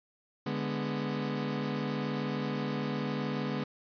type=chord; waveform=30% pulse; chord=G# diminished; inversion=second; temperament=equal; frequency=146.83 / 207.7 / 246.9 Hz; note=D3 / G#3 / B3; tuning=0 / 0 / 0 cents; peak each=-33 dBFS; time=0.46-3.64 s; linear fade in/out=5 ms; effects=resampled to 11025 Hz